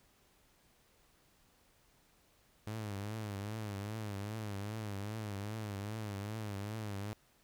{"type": "tone with vibrato", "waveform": "sawtooth", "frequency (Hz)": 104.5, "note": "G#2", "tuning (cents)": 11, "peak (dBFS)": -35, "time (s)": [2.67, 7.13], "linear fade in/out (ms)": 0, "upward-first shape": "triangle", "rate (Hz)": 2.5, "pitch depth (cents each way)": 120, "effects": ["pink hiss -69 dBFS RMS until 7.43 s"]}